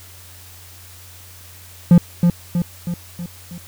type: tone with echo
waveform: triangle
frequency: 173.7 Hz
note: F3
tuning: 9 cents flat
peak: -3 dBFS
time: 1.91-1.98 s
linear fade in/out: 2 ms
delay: 320 ms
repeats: 5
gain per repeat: -5 dB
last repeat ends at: 3.58 s
effects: added 90 Hz sine -43 dBFS peak until 3.67 s + white hiss -43 dBFS RMS until 3.67 s